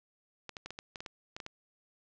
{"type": "clicks", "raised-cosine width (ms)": 0.2, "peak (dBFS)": -24, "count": 11, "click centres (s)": [0.493, 0.568, 0.66, 0.706, 0.789, 0.958, 1.005, 1.062, 1.365, 1.402, 1.464], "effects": ["low-pass 7000 Hz 12 dB/octave", "11-bit"]}